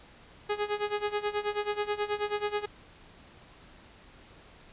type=tone with tremolo; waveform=sawtooth; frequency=415.3 Hz; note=G#4; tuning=in tune; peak=-22 dBFS; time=0.49-2.66 s; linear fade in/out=10 ms; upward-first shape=sine; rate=9.3 Hz; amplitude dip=85%; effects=pink hiss -54 dBFS RMS until 4.72 s + resampled to 8000 Hz